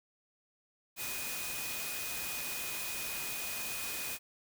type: tone in noise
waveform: sine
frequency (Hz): 2486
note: D#7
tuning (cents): -2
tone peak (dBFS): -43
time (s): 0.96-4.19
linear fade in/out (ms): 50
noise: white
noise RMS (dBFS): -39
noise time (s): 0.96-4.19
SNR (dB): -7
effects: none